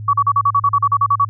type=tone bursts; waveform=sine; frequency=1132 Hz; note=C#6; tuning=36 cents sharp; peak=-10 dBFS; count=13; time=0.08-1.249 s; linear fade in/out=5 ms; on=53 ms; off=40 ms; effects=added 106 Hz sine -26 dBFS peak until 1.29 s